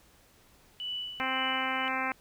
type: tone with tremolo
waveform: sine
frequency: 2968 Hz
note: F#7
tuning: 5 cents sharp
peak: -32 dBFS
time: 0.8-1.88 s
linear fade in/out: 0 ms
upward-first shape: sine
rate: 1.9 Hz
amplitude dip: 65%
type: harmonic tone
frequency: 261.6 Hz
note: C4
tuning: in tune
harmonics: 1 / 2 / 3 / 4 / 5 / 6 / 7 / 8 / 9 / 10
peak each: -39 / -42 / -36 / -36 / -38 / -37 / -40 / -37 / -38 / -42 dBFS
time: 1.2-2.12 s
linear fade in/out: 0 ms
effects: pink hiss -61 dBFS RMS until 2.2 s